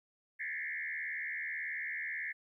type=tone with frequency modulation; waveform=sine; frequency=1945 Hz; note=B6; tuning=27 cents flat; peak=-36 dBFS; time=0.39-2.33 s; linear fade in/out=20 ms; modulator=78.3 Hz; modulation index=3.2; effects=13-bit